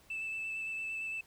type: tone with vibrato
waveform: sine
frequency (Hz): 2637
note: E7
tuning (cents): 0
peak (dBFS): -34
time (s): 0.1-1.21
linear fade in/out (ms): 5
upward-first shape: square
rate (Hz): 8.8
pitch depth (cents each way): 9
effects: tanh soft clip ceiling -33 dBFS + pink hiss -63 dBFS RMS until 1.26 s